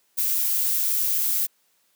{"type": "noise", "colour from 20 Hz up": "violet", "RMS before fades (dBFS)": -23, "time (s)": [0.17, 1.47], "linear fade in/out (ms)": 20, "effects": ["white hiss -66 dBFS RMS until 1.95 s", "high-pass 150 Hz 12 dB/octave"]}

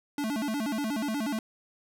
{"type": "tone with vibrato", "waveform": "square", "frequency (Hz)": 251.5, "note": "B3", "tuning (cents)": 32, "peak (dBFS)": -29, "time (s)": [0.18, 1.39], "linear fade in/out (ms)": 2, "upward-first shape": "square", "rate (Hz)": 8.3, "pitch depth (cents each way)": 240, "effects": []}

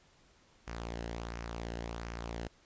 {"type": "tone with flanger", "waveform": "sawtooth", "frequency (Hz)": 57.6, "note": "A#1", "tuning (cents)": -20, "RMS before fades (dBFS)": -41, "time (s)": [0.67, 2.48], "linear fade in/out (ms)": 10, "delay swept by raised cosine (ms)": [0.25, 0.87], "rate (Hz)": 1.4, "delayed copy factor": -0.5, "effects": ["pink hiss -65 dBFS RMS until 2.65 s", "resampled to 16000 Hz"]}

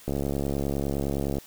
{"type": "click train", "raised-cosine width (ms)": 2, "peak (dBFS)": -15, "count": 92, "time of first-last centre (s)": [0.08, 1.384], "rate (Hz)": 69.8, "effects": ["white hiss -50 dBFS RMS until 1.46 s"]}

